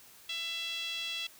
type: tone with band-pass filter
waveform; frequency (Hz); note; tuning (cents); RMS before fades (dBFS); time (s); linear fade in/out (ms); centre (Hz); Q
5% pulse; 668; E5; +23; -37; 0.29-1.27; 5; 3100; 5.6
effects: white hiss -56 dBFS RMS until 1.39 s